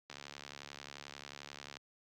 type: click train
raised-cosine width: 0.2 ms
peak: -28 dBFS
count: 120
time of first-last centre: 0.1-1.769 s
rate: 71.3 Hz
effects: high-pass 100 Hz 12 dB/octave + Opus 48 kbps